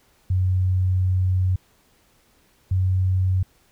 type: tone pair in turn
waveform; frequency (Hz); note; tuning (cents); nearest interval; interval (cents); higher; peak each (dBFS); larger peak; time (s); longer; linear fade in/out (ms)
sine; 92.5 / 93.14; F#2 / F#2; 0 / +12; unison; 12; second; -17; neither; 0.3-1.56 / 2.71-3.43; first; 5
effects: pink hiss -60 dBFS RMS until 3.71 s